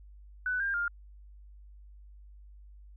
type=tone with pitch steps; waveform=sine; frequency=1495 / 1599 / 1406 Hz; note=F#6 / G6 / F6; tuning=+17 / +34 / +11 cents; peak=-28 dBFS; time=0.46-0.88 s; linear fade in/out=2 ms; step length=140 ms; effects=added 50 Hz sine -49 dBFS peak until 2.96 s